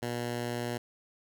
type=tone; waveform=10% pulse; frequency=120 Hz; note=B2; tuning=49 cents flat; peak=-24 dBFS; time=0.02-0.78 s; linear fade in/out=10 ms; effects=none